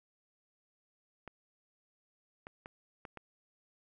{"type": "clicks", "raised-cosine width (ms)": 0.5, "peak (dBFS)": -30, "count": 5, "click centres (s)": [1.277, 2.469, 2.659, 3.052, 3.173], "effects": []}